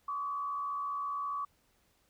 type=tone with frequency modulation; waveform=sine; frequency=1139 Hz; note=C#6; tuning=47 cents sharp; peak=-33 dBFS; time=0.08-1.45 s; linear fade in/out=5 ms; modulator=74.8 Hz; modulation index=0.56; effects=pink hiss -71 dBFS RMS until 2.09 s